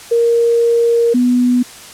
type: tone pair in turn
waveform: sine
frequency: 467.5 / 246.9 Hz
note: A#4 / B3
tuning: +5 / 0 cents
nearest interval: major seventh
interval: 1105 cents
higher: first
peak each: -9 dBFS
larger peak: neither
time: 0.11-1.14 / 1.14-1.63 s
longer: first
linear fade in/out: 10 ms
effects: white hiss -35 dBFS RMS until 1.93 s + low-pass 10000 Hz 12 dB/octave